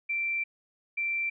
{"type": "tone pair in turn", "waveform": "sine", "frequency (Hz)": [2349, 2349], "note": ["D7", "D7"], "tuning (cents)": [0, 0], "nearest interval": "unison", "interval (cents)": 0, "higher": "neither", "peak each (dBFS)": -27, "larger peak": "neither", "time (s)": [[0.09, 0.44], [0.97, 1.3]], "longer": "first", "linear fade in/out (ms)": 10, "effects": []}